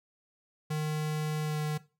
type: tone with pitch glide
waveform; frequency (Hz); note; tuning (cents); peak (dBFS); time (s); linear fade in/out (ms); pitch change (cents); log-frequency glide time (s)
square; 153.3 to 151.98; D#3 to D#3; -25 to -40; -30; 0.7-1.78; 10; -15; 1.43-1.59
effects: noise-tail reverb RT60 0.3 s tail -17 dB re dry